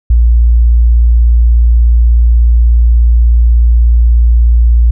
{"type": "tone", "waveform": "sine", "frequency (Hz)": 58.27, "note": "A#1", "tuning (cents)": 0, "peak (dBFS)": -3, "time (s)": [0.1, 4.91], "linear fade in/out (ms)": 5, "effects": []}